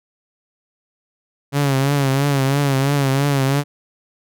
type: tone with vibrato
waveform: sawtooth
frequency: 138.59 Hz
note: C#3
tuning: in tune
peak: -11 dBFS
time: 1.52-3.64 s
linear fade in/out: 50 ms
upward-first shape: triangle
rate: 3 Hz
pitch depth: 79 cents each way
effects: none